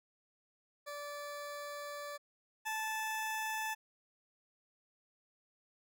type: tone pair in turn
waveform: 20% pulse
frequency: 581 / 874.3 Hz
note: D5 / A5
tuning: -19 / -11 cents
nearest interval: perfect fifth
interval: 708 cents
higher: second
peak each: -37 / -31 dBFS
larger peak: second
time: 0.86-2.18 / 2.65-3.75 s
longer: first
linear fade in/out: 20 ms
effects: none